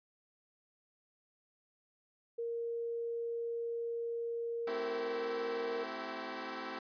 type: tone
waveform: sine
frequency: 466.2 Hz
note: A#4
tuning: in tune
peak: -35 dBFS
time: 2.38-5.84 s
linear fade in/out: 10 ms
type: chord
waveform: 10% pulse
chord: A minor seventh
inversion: none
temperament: equal with one note detuned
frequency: 220 / 261.6 / 329.6 / 382.2 Hz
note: A3 / C4 / E4 / G4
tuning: 0 / 0 / 0 / -44 cents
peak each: -40 / -36 / -37 / -37 dBFS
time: 4.67-6.79 s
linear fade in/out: 5 ms
effects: resampled to 11025 Hz